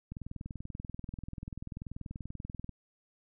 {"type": "click train", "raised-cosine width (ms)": 5, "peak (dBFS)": -28, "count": 54, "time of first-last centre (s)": [0.12, 2.693], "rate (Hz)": 20.6, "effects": []}